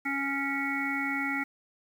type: harmonic tone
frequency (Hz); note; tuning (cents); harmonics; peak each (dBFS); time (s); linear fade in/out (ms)
277.2; C#4; 0; 1 / 3 / 5 / 7 / 8; -33 / -38 / -36 / -34 / -33; 0.05-1.44; 10
effects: 9-bit